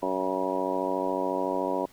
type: harmonic tone with a mistuned harmonic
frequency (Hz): 93.9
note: F#2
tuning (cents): +26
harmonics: 2 / 3 / 4 / 5 / 6 / 7 / 8 / 9 / 10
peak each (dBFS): -41 / -33 / -33 / -35 / -32 / -34 / -39 / -40 / -32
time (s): 0.02-1.86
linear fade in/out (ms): 10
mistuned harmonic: 10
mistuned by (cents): +43
effects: pink hiss -56 dBFS RMS until 1.92 s